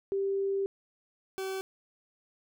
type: tone pair in turn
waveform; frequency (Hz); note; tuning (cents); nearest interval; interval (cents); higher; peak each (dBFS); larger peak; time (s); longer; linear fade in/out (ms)
sine / 40% pulse; 392.6 / 382.7; G4 / G4; +3 / -42; unison; 45; first; -27 / -32; first; 0.12-0.66 / 1.38-1.61; first; 0
effects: none